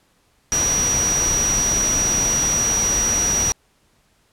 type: tone in noise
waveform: sine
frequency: 5800 Hz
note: F#8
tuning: 35 cents flat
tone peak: -17 dBFS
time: 0.52-3.52 s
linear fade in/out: 0 ms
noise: pink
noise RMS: -25 dBFS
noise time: 0.52-3.52 s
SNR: +5 dB
effects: pink hiss -61 dBFS RMS until 4.32 s + low-pass 12000 Hz 12 dB/octave